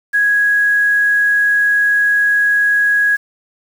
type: tone with quantisation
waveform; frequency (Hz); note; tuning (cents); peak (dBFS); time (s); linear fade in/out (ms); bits
sine; 1661.2; G#6; 0; -10; 0.13-3.17; 20; 6
effects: none